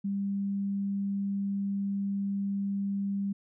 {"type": "tone", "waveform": "sine", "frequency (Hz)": 198.6, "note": "G3", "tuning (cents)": 23, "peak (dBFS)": -28, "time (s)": [0.04, 3.33], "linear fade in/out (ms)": 10, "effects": []}